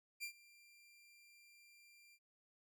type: tone with ADSR envelope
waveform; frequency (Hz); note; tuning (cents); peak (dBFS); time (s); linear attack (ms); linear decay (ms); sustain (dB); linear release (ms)
sawtooth; 2376; D7; +20; -38; 0.2-2.19; 34; 89; -22; 54
effects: none